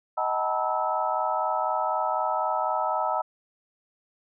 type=tone cluster; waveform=sine; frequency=628 / 754 / 878 / 962 / 1302 Hz; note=D#5 / F#5 / A5 / B5 / E6; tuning=+16 / +32 / -4 / -46 / -22 cents; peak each=-30 dBFS; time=0.17-3.22 s; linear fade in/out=10 ms; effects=none